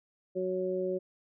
harmonic tone, 185 Hz, F#3, in tune, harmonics 1 / 2 / 3, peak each -39 / -31 / -34 dBFS, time 0.35-0.99 s, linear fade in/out 20 ms, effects none

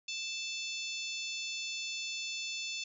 harmonic tone, 880 Hz, A5, in tune, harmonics 3 / 4 / 5 / 6 / 7 / 8, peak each -40 / -42 / -44 / -46 / -47 / -48 dBFS, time 0.08-2.84 s, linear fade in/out 5 ms, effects none

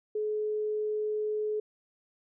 sine tone, 425.9 Hz, G#4, 44 cents sharp, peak -28 dBFS, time 0.15-1.6 s, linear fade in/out 5 ms, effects none

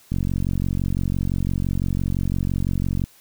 click train, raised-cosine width 5 ms, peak -11 dBFS, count 135, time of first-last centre 0.12-3.039 s, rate 45.9 Hz, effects white hiss -53 dBFS RMS until 3.2 s

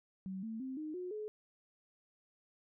sine tone with pitch steps, 189.7 / 223 / 262.1 / 308.2 / 362.3 / 425.9 Hz, F#3 / A3 / C4 / D#4 / F#4 / G#4, +43 / +23 / +3 / -16 / -36 / +44 cents, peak -39 dBFS, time 0.26-1.28 s, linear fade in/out 0 ms, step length 170 ms, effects none

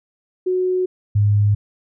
sine tone pair in turn, 367.8 / 103.21 Hz, F#4 / G#2, -10 / -10 cents, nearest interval octave + minor seventh, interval 2200 cents, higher first, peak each -16 / -12 dBFS, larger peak second, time 0.46-0.86 / 1.15-1.55 s, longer neither, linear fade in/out 10 ms, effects none

